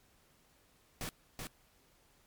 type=noise with echo; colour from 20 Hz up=pink; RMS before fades=-40 dBFS; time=1.01-1.09 s; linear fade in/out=0 ms; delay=380 ms; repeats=1; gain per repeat=-3 dB; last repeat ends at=1.47 s; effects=pink hiss -68 dBFS RMS until 2.26 s + MP3 96 kbps